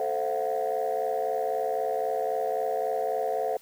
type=chord; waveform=sine; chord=F# half-diminished seventh; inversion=first; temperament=equal with one note detuned; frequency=440 / 523.3 / 676.2 / 740 Hz; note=A4 / C5 / E5 / F#5; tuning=0 / 0 / +44 / 0 cents; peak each=-30 dBFS; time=0-3.57 s; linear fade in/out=2 ms; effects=tanh soft clip ceiling -19 dBFS + white hiss -55 dBFS RMS until 3.61 s